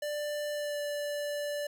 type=tone with pitch glide; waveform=square; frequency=591 to 584.2 Hz; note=D5 to D5; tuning=+11 to -9 cents; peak=-33 dBFS; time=0.02-1.67 s; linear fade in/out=5 ms; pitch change=-20 cents; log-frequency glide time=0.52-0.8 s; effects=11-bit